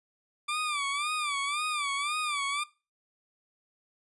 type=tone with vibrato; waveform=20% pulse; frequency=1174.7 Hz; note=D6; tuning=in tune; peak=-24 dBFS; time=0.48-2.64 s; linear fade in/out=10 ms; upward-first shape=sine; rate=1.9 Hz; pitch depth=100 cents each way; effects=noise-tail reverb RT60 0.3 s tail -20 dB re dry + resampled to 24000 Hz